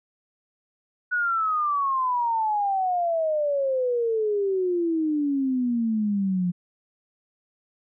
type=exponential sweep; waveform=sine; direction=down; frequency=1480 to 174.61 Hz; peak=-21 dBFS; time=1.11-6.52 s; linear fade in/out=20 ms; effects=none